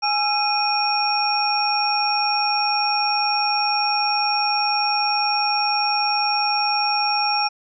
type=tone cluster; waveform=sine; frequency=832 / 1347 / 2476 / 5530 Hz; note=G#5 / E6 / D#7 / F8; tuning=+3 / +37 / -9 / -18 cents; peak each=-21 / -29 / -26 / -22 dBFS; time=0.02-7.49 s; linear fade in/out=20 ms; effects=none